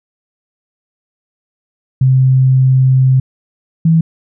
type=tone pair in turn; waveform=sine; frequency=130.81 / 163.06 Hz; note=C3 / E3; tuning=0 / -19 cents; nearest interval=major third; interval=381 cents; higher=second; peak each=-6 dBFS; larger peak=neither; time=2.01-3.2 / 3.85-4.01 s; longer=first; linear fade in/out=5 ms; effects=none